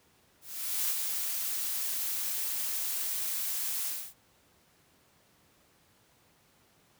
blue noise with ADSR envelope, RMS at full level -29 dBFS, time 0.41-4.14 s, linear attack 490 ms, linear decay 39 ms, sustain -4 dB, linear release 280 ms, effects pink hiss -65 dBFS RMS until 6.99 s + high-pass 80 Hz 12 dB/octave

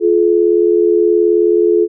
sine tone pair together, 349.2 / 428.1 Hz, F4 / A4, 0 / -47 cents, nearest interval major third, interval 353 cents, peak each -11 dBFS, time 0-1.88 s, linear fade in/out 50 ms, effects none

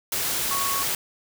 sine tone in noise, 1108.7 Hz, C#6, in tune, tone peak -27 dBFS, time 0.51-0.83 s, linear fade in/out 2 ms, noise white, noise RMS -26 dBFS, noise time 0.12-0.95 s, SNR -4 dB, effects none

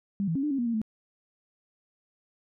sine tone with pitch steps, 199 / 163.4 / 273 / 298.4 / 273.2 / 239.4 / 231.9 / 218.3 Hz, G3 / E3 / C#4 / D4 / C#4 / A#3 / A#3 / A3, +26 / -15 / -26 / +28 / -25 / +46 / -9 / -13 cents, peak -25 dBFS, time 0.2-0.816 s, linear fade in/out 0 ms, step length 77 ms, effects none

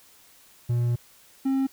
triangle tone pair in turn, 120 / 268.1 Hz, B2 / C4, -49 / +42 cents, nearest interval octave + major second, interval 1391 cents, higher second, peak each -19 dBFS, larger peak neither, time 0.69-0.96 / 1.45-1.67 s, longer first, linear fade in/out 10 ms, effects white hiss -55 dBFS RMS until 1.72 s

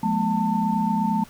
sine tone cluster, 178.1 / 212.3 / 240.7 / 894 Hz, F3 / G#3 / B3 / A5, +34 / +38 / -44 / +27 cents, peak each -27 / -23 / -29 / -24 dBFS, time 0.03-1.24 s, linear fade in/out 5 ms, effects pink hiss -49 dBFS RMS until 1.29 s

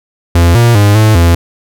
45% pulse tone with pitch steps, 85.3 / 118.2 / 102.7 / 108.5 / 84.9 Hz, F2 / A#2 / G#2 / A2 / F2, -40 / +24 / -19 / -24 / -48 cents, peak -4 dBFS, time 0.35-1.35 s, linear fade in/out 5 ms, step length 200 ms, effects none

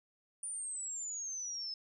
sine exponential sweep, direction down, 9410 to 5170 Hz, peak -38 dBFS, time 0.43-1.74 s, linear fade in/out 2 ms, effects none

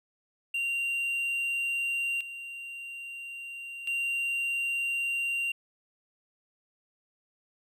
triangle tone with tremolo, 2768 Hz, F7, 16 cents flat, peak -26 dBFS, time 0.54-5.52 s, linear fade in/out 5 ms, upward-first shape square, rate 0.3 Hz, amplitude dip 70%, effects none

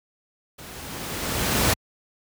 pink noise with level ramp, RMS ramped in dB -41 to -18 dBFS, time 0.58-1.74 s, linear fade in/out 10 ms, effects high-pass 60 Hz 12 dB/octave

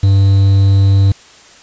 triangle tone with quantisation, 98 Hz, G2, in tune, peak -4 dBFS, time 0.03-1.12 s, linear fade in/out 5 ms, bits 5, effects white hiss -41 dBFS RMS until 1.62 s + resampled to 16000 Hz

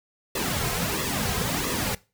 pink noise with flanger, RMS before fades -27 dBFS, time 0.35-1.95 s, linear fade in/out 5 ms, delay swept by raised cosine 1.3 to 3.5 ms, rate 1.5 Hz, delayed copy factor -0.75, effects noise-tail reverb RT60 0.3 s tail -21 dB re dry

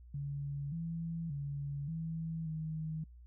sine tone with pitch steps, 141.7 / 165.8 / 141.9 / 162.7 / 157.6 Hz, C#3 / E3 / C#3 / E3 / D#3, +38 / +10 / +41 / -22 / +23 cents, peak -36 dBFS, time 0.14-3.04 s, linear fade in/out 5 ms, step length 580 ms, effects noise-tail reverb RT60 0.1 s tail -25 dB re dry + added 60 Hz sine -52 dBFS peak until 3.26 s

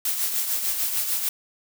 blue noise with tremolo, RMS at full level -23 dBFS, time 0.05-1.29 s, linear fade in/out 2 ms, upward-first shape triangle, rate 6.7 Hz, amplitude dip 55%, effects none

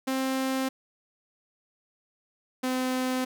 sawtooth tone pair in turn, 263.9 / 256.4 Hz, C4 / C4, +15 / -35 cents, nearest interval unison, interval 50 cents, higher first, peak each -22 dBFS, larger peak neither, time 0.07-0.69 / 2.63-3.25 s, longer neither, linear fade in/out 10 ms, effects none

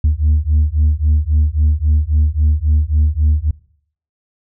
sine beating tone pair, 74.1 / 77.8 Hz, D2 / D#2, +16 / 0 cents, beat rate 3.7 Hz, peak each -12 dBFS, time 0.04-3.51 s, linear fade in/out 5 ms, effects noise-tail reverb RT60 0.6 s tail -23 dB re dry + tanh soft clip ceiling -7 dBFS

